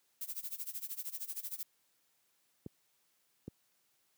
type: noise with tremolo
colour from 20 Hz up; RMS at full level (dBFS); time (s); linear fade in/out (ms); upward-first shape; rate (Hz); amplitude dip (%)
violet; -39; 0.21-1.63; 2; sine; 13; 90
type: clicks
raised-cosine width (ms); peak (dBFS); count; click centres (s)
3; -29; 2; 2.663 / 3.48
effects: white hiss -75 dBFS RMS until 4.17 s + high-pass 100 Hz 12 dB/octave